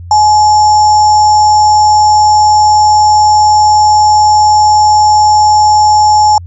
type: tone with sample-and-hold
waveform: sine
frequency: 848 Hz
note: G#5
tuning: 36 cents sharp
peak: -3 dBFS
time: 0.11-6.38 s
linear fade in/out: 2 ms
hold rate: 6300 Hz
effects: added 87 Hz sine -24 dBFS peak until 6.46 s + resampled to 22050 Hz